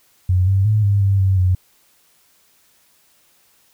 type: tone with pitch steps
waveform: sine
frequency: 91.5 / 97 / 107 / 100.7 / 98.3 / 95.7 / 91.7 Hz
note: F#2 / G2 / A2 / G2 / G2 / G2 / F#2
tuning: -19 / -18 / -48 / +47 / +5 / -41 / -15 cents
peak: -12 dBFS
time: 0.29-1.55 s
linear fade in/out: 5 ms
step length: 180 ms
effects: white hiss -57 dBFS RMS until 3.73 s